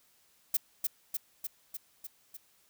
violet noise with echo, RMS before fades -27 dBFS, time 0.54-0.57 s, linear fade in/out 5 ms, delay 300 ms, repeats 6, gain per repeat -3 dB, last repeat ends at 2.37 s, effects white hiss -67 dBFS RMS until 2.69 s

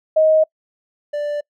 sine / triangle tone pair in turn, 628 / 587.7 Hz, D#5 / D5, +16 / +1 cents, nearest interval minor second, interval 115 cents, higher first, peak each -10 / -18 dBFS, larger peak first, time 0.16-0.44 / 1.13-1.41 s, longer neither, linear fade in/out 10 ms, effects noise-tail reverb RT60 0.1 s tail -26 dB re dry

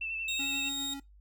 sine tone with vibrato, 2658 Hz, E7, 14 cents sharp, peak -33 dBFS, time 0.01-0.69 s, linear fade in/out 5 ms, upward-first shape sine, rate 11 Hz, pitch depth 28 cents each way
30% pulse tone, 3729 Hz, A#7, in tune, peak -30 dBFS, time 0.28-0.94 s, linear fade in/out 5 ms
square tone with tremolo, 277.2 Hz, C#4, in tune, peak -39 dBFS, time 0.39-1 s, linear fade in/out 5 ms, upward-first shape sine, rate 7.5 Hz, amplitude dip 35%
effects noise-tail reverb RT60 0.2 s tail -22 dB re dry + added 50 Hz sine -54 dBFS peak until 1.2 s

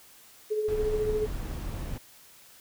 sine tone with tremolo, 427.2 Hz, G#4, 49 cents sharp, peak -23 dBFS, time 0.5-1.27 s, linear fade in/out 20 ms, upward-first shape triangle, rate 14 Hz, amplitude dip 55%
brown noise, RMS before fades -34 dBFS, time 0.68-1.98 s, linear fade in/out 5 ms
effects white hiss -54 dBFS RMS until 2.6 s

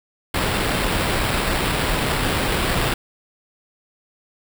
pink noise with sample-and-hold, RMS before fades -21 dBFS, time 0.34-2.94 s, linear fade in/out 5 ms, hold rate 6300 Hz, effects none

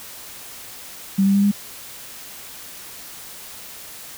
sine tone with pitch steps, 194.6 / 197.32 / 200.1 / 202.9 Hz, G3 / G3 / G3 / G#3, -12 / +12 / +36 / -40 cents, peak -13 dBFS, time 1.18-1.516 s, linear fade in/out 10 ms, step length 84 ms, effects white hiss -38 dBFS RMS until 4.17 s

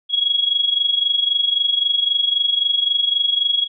sine tone with amplitude modulation, 3322 Hz, G#7, in tune, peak -12 dBFS, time 0.09-3.68 s, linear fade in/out 50 ms, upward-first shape sine, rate 23.8 Hz, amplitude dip 75%, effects none

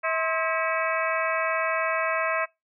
harmonic tone with a mistuned harmonic, 322.9 Hz, E4, 36 cents flat, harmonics 2 / 3 / 4 / 5 / 6 / 7 / 8, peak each -28 / -30 / -31 / -32 / -33 / -33 / -34 dBFS, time 0.03-2.46 s, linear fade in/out 20 ms, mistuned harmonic 3, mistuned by +150 cents, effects noise-tail reverb RT60 0.2 s tail -23 dB re dry

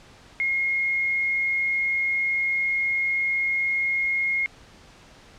sine tone, 2149 Hz, C7, 46 cents sharp, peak -21 dBFS, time 0.4-4.46 s, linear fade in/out 0 ms, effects pink hiss -50 dBFS RMS until 5.38 s + low-pass 6000 Hz 12 dB/octave

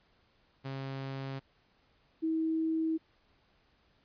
sawtooth / sine tone pair in turn, 135.1 / 321.3 Hz, C#3 / E4, -44 / -44 cents, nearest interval octave + minor third, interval 1500 cents, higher second, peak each -33 / -28 dBFS, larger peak second, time 0.64-1.4 / 2.22-2.98 s, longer neither, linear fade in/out 20 ms, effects pink hiss -69 dBFS RMS until 4.04 s + resampled to 11025 Hz

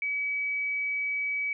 sine tone, 2280 Hz, C#7, 48 cents sharp, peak -27 dBFS, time 0.02-1.53 s, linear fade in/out 2 ms, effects none

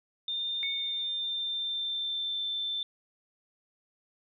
sine tone with pitch glide, 3613 to 3547 Hz, A7 to A7, +45 to +13 cents, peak -30 dBFS, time 0.28-2.83 s, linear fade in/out 2 ms, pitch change -32 cents, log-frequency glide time 0.81-2.47 s
sine tone with exponential decay, 2217 Hz, C#7, in tune, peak -31 dBFS, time 0.63-1.19 s, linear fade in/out 0 ms, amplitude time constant 120 ms
effects none

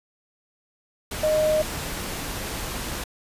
sine tone in noise, 618 Hz, D#5, 12 cents flat, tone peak -18 dBFS, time 1.23-1.62 s, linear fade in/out 5 ms, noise pink, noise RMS -31 dBFS, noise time 1.11-3.04 s, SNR +10 dB, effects resampled to 32000 Hz

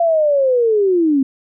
sine linear sweep, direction down, 688 to 260.1 Hz, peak -11 dBFS, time 0-1.23 s, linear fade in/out 5 ms, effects none

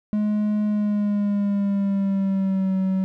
triangle tone with pitch glide, 210.3 to 189.53 Hz, G#3 to F#3, +22 to +42 cents, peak -17 dBFS, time 0.13-3.04 s, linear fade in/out 0 ms, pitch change -180 cents, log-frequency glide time 0.65-2.76 s, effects none

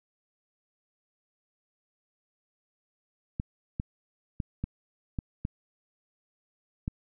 clicks, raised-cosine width 5 ms, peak -18 dBFS, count 7, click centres 3.399 / 3.799 / 4.402 / 4.64 / 5.188 / 5.451 / 6.879 s, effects none

